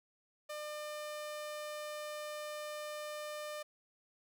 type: tone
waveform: sawtooth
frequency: 600 Hz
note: D5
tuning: 37 cents sharp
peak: -37 dBFS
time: 0.49-3.63 s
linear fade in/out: 10 ms
effects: none